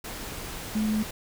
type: tone in noise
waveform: sine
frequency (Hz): 215.3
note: A3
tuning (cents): -37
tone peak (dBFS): -23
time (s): 0.75-1.03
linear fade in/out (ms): 5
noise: pink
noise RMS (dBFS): -37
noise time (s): 0.04-1.11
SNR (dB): +11
effects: none